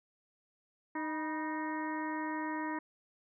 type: harmonic tone with a mistuned harmonic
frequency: 309.2 Hz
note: D#4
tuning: 11 cents flat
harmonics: 1 / 2 / 3 / 4 / 5 / 6 / 7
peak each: -37 / -47 / -39 / -48 / -49 / -43 / -52 dBFS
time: 0.95-2.79 s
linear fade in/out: 5 ms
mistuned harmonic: 3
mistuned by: +63 cents
effects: none